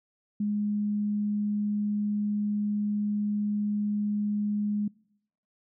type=tone; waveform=sine; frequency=207.7 Hz; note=G#3; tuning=in tune; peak=-25 dBFS; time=0.4-4.88 s; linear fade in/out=5 ms; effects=noise-tail reverb RT60 0.8 s tail -25 dB re dry